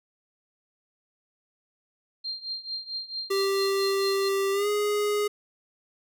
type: tone with tremolo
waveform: sine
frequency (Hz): 4186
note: C8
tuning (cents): 0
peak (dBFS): -28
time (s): 2.24-4.29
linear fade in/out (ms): 10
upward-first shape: triangle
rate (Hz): 4.5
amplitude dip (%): 90
type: tone with pitch glide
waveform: square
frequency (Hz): 392 to 415.3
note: G4 to G#4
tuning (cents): 0 to 0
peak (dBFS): -24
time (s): 3.3-5.28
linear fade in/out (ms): 10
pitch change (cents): +100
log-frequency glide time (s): 4.52-4.68
effects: none